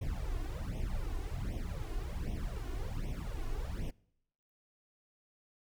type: noise with flanger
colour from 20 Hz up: brown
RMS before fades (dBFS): -37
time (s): 0.01-3.91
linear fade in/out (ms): 10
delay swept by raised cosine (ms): 0.33 to 2.83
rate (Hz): 1.3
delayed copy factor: +1
effects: noise-tail reverb RT60 0.8 s tail -25 dB re dry